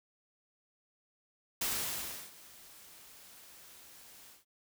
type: noise with ADSR envelope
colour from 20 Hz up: white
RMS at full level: -33 dBFS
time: 1.61-4.45 s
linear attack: 6 ms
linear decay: 690 ms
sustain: -22 dB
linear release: 160 ms
effects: none